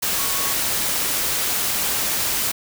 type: tone in noise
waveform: sine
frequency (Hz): 1108.7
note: C#6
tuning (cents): 0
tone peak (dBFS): -32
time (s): 0.18-0.54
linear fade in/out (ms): 10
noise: white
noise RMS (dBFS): -22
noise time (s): 0.02-2.52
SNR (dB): -13
effects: none